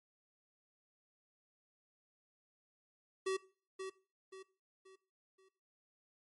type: tone with echo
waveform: square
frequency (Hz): 381.1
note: G4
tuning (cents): -49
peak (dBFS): -34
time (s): 3.26-3.37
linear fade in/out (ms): 10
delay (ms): 530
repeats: 4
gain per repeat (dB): -8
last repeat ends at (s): 5.49
effects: noise-tail reverb RT60 0.4 s tail -20 dB re dry + MP3 48 kbps